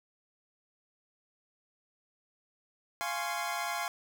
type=chord; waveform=25% pulse; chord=Db major seventh; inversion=first; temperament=equal with one note detuned; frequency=694.4 / 830.6 / 1046.5 / 1108.7 Hz; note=F5 / Ab5 / C6 / Db6; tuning=-10 / 0 / 0 / 0 cents; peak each=-33 / -34 / -35 / -37 dBFS; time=3.01-3.88 s; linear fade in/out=0 ms; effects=none